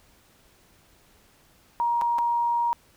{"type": "tone with dropouts", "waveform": "sine", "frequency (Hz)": 945, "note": "A#5", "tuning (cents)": 23, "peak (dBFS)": -21, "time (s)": [1.8, 2.73], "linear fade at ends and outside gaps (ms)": 0, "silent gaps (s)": [[2.013, 2.019], [2.184, 2.188]], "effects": ["pink hiss -59 dBFS RMS until 2.96 s"]}